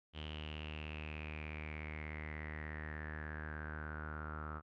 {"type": "tone with low-pass filter sweep", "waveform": "sawtooth", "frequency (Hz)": 76.7, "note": "D#2", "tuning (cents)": -24, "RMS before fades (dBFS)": -45, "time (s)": [0.13, 4.62], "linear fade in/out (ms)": 50, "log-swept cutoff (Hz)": [3100, 1300], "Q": 9.5, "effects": []}